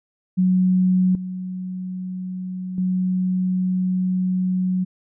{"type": "tone with level steps", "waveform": "sine", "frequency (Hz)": 184.3, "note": "F#3", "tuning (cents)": -7, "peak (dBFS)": [-14, -26, -18], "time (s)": [0.37, 4.85], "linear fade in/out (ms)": 20, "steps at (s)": [1.15, 2.78], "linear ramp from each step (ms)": 2, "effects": []}